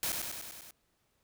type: noise with echo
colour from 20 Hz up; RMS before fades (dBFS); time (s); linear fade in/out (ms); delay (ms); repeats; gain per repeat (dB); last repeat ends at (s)
white; -33; 0.03-0.12; 0; 98; 6; -3; 0.708
effects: pink hiss -75 dBFS RMS until 1.23 s